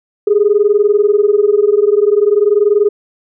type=tone pair together; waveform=sine; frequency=403.1 / 423.5 Hz; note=G4 / G#4; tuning=+48 / +34 cents; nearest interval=minor second; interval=86 cents; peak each=-10 dBFS; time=0.27-2.89 s; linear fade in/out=5 ms; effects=tanh soft clip ceiling -1 dBFS